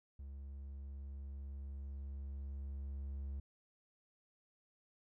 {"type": "tone with level ramp", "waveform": "triangle", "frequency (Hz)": 69, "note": "C#2", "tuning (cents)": -7, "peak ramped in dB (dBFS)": [-44, -38], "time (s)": [0.19, 3.4], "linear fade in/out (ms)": 5, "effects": []}